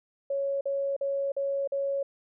sine tone bursts, 554.4 Hz, C#5, in tune, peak -26 dBFS, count 5, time 0.3-2.03 s, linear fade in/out 5 ms, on 310 ms, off 45 ms, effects none

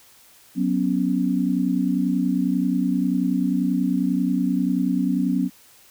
sine chord, F# suspended fourth, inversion none, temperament equal, 185 / 246.9 / 277.2 Hz, F#3 / B3 / C#4, 0 / 0 / 0 cents, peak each -23 dBFS, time 0.55-5.5 s, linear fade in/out 50 ms, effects white hiss -52 dBFS RMS until 5.9 s

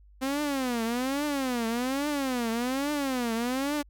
sawtooth tone with vibrato, 258.9 Hz, C4, 18 cents flat, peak -23 dBFS, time 0.21-3.83 s, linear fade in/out 20 ms, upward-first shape triangle, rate 1.2 Hz, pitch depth 260 cents each way, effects added 50 Hz sine -52 dBFS peak until 3.89 s

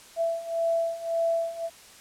sine beating tone pair, 665 / 666.8 Hz, E5 / E5, +15 / +20 cents, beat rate 1.8 Hz, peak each -29 / -26 dBFS, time 0.16-1.7 s, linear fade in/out 50 ms, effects white hiss -50 dBFS RMS until 2 s + low-pass 10000 Hz 12 dB/octave

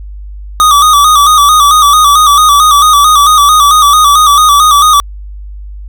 square tone with vibrato, 1196 Hz, D6, 31 cents sharp, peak -3 dBFS, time 0.6-5 s, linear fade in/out 0 ms, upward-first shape square, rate 4.5 Hz, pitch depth 65 cents each way, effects added 50 Hz sine -22 dBFS peak until 5.88 s

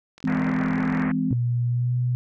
click train, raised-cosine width 0.2 ms, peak -28 dBFS, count 36, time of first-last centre 0.18-1.021 s, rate 41.6 Hz
sine chord, E augmented, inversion none, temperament just, 164.81 / 206 / 257.5 Hz, E3 / G#3 / B#3, 0 / -14 / -28 cents, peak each -27 / -27 / -23 dBFS, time 0.24-1.33 s, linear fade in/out 2 ms
white low-pass noise, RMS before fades -32 dBFS, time 0.27-1.12 s, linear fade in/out 5 ms, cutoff 2100 Hz, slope 48 dB/octave
sine tone with pitch glide, 120.6 to 123.56 Hz, B2 to B2, -41 to +1 cents, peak -20 dBFS, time 1.31-2.15 s, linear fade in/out 0 ms, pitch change +42 cents, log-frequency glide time 1.67-1.95 s
effects none

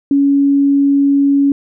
sine tone, 280 Hz, C#4, 18 cents sharp, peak -8 dBFS, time 0.11-1.52 s, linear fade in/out 2 ms, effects none

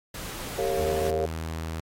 pink noise, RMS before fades -37 dBFS, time 0.14-1.11 s, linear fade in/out 5 ms
sine chord, G half-diminished seventh, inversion none, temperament equal with one note detuned, 392 / 457.6 / 554.4 / 698.5 Hz, G4 / Bb4 / Db5 / F5, 0 / -32 / 0 / 0 cents, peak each -29 / -29 / -30 / -32 dBFS, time 0.58-1.26 s, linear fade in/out 5 ms
sawtooth tone with pitch glide, 77.78 to 80.85 Hz, D#2 to E2, 0 to -33 cents, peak -27 dBFS, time 0.78-1.8 s, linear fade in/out 0 ms, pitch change +67 cents, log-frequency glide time 0.91-1.06 s
effects AAC 48 kbps

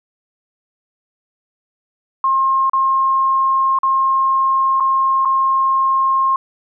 sine tone with dropouts, 1068 Hz, C6, 35 cents sharp, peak -12 dBFS, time 2.24-6.36 s, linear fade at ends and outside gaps 2 ms, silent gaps 2.697-2.733 / 3.788-3.832 / 4.8-4.805 / 5.25-5.255 s, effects none

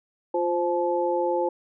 sine tone cluster, 350.2 / 522 / 864 Hz, F4 / C5 / A5, +5 / -4 / -32 cents, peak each -26 / -25 / -27 dBFS, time 0.34-1.49 s, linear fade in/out 5 ms, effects none

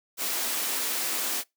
white high-pass noise, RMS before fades -29 dBFS, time 0.17-1.44 s, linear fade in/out 50 ms, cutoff 220 Hz, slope 96 dB/octave, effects noise-tail reverb RT60 0.2 s tail -25 dB re dry

